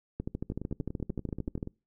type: two click trains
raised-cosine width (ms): 3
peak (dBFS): -24 / -20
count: 13 / 20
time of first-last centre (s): 0.52-1.674 / 0.2-1.629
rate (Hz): 10.4 / 13.3
effects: noise-tail reverb RT60 0.3 s tail -25 dB re dry